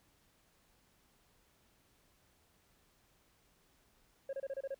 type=tone bursts; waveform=sine; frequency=544 Hz; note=C#5; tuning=33 cents flat; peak=-34 dBFS; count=7; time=4.29-4.745 s; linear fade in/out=5 ms; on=41 ms; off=28 ms; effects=tanh soft clip ceiling -36 dBFS + pink hiss -71 dBFS RMS until 4.79 s